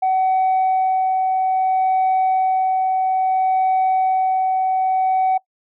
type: tone with tremolo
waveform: sine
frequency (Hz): 754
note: F#5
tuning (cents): +32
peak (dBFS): -12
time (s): 0.02-5.38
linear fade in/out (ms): 10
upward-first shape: sine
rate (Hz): 0.6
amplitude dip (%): 25
effects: noise-tail reverb RT60 0.1 s tail -22 dB re dry + tanh soft clip ceiling -12 dBFS